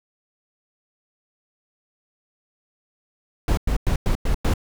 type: noise bursts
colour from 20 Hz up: brown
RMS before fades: -19 dBFS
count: 6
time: 3.48-4.538 s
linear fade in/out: 2 ms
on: 93 ms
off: 100 ms
effects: none